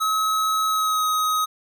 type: tone with pitch glide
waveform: square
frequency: 1283 to 1261.7 Hz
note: E6 to D#6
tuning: -47 to +24 cents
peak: -20 dBFS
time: 0-1.46 s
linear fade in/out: 20 ms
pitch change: -29 cents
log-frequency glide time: 0.68-1.06 s
effects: none